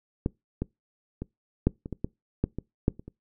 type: clicks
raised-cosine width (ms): 3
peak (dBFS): -12 / -15 / -20 / -7 / -23 / -20 / -15 / -10 / -19 / -8 / -29 / -28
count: 12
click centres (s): 0.261 / 0.62 / 1.22 / 1.67 / 1.859 / 1.927 / 2.045 / 2.44 / 2.586 / 2.881 / 2.995 / 3.08
effects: noise-tail reverb RT60 0.2 s tail -24 dB re dry